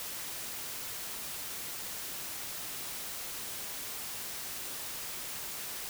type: noise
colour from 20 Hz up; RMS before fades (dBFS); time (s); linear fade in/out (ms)
white; -40; 0-5.89; 0
effects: none